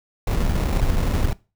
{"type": "noise with sample-and-hold", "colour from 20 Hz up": "brown", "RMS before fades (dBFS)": -20, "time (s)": [0.27, 1.33], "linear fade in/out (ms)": 5, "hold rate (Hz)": 1575, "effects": ["noise-tail reverb RT60 0.3 s tail -21 dB re dry"]}